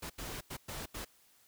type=noise bursts at uneven times; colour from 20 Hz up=pink; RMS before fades=-42 dBFS; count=5; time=0.02-0.1 / 0.18-0.41 / 0.5-0.57 / 0.68-0.86 / 0.94-1.05 s; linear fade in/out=10 ms; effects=white hiss -66 dBFS RMS until 1.47 s